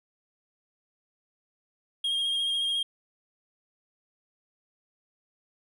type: tone with vibrato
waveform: triangle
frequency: 3237 Hz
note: G#7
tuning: 45 cents flat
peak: -24 dBFS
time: 2.04-2.83 s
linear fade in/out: 5 ms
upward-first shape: sine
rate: 14 Hz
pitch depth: 22 cents each way
effects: none